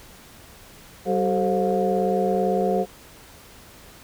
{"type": "tone cluster", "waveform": "sine", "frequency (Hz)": [191.6, 380.7, 438.5, 527, 713], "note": ["G3", "F#4", "A4", "C5", "F5"], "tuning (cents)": [-39, 49, -6, 12, 36], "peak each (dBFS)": -25, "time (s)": [1.05, 2.86], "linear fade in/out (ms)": 50, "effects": ["tanh soft clip ceiling -9 dBFS", "pink hiss -47 dBFS RMS until 4.03 s"]}